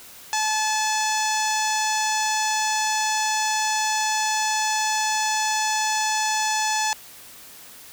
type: tone with low-pass filter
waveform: sawtooth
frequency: 864 Hz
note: A5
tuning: 32 cents flat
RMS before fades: -23 dBFS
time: 0.33-6.93 s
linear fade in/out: 0 ms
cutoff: 6700 Hz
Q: 3.9
effects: white hiss -44 dBFS RMS until 7.92 s